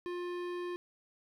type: tone with hard clipping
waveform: sine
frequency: 353.6 Hz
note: F4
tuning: 22 cents sharp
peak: -38 dBFS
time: 0.06-0.76 s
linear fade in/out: 0 ms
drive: 16 dB
effects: none